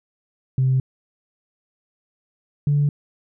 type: tone pair in turn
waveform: sine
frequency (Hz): 130.81 / 145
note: C3 / D3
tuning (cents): 0 / -22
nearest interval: major second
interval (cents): 178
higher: second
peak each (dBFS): -14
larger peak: neither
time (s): 0.58-0.8 / 2.67-2.89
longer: neither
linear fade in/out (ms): 2
effects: tanh soft clip ceiling -11 dBFS